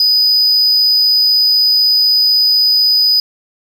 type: tone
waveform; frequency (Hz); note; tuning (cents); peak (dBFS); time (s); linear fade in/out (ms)
triangle; 4978; D#8; 0; -7; 0-3.2; 2
effects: none